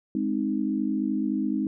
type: chord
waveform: sine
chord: Ab major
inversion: none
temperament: equal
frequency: 207.7 / 261.6 / 311.1 Hz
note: Ab3 / C4 / Eb4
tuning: 0 / 0 / 0 cents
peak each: -28 dBFS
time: 0.15-1.67 s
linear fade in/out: 2 ms
effects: none